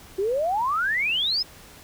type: exponential sweep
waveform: sine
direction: up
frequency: 370 to 5270 Hz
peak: -21 dBFS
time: 0.18-1.43 s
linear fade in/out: 10 ms
effects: pink hiss -47 dBFS RMS until 1.83 s